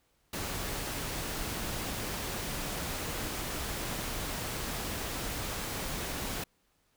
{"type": "noise", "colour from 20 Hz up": "pink", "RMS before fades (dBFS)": -36, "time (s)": [0.33, 6.44], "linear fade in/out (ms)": 5, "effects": ["pink hiss -72 dBFS RMS until 6.96 s"]}